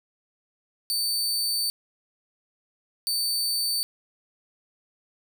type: tone bursts at uneven times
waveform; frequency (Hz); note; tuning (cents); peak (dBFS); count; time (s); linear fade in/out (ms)
sawtooth; 4560; C#8; +48; -21; 2; 0.9-1.7 / 3.07-3.83; 0
effects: none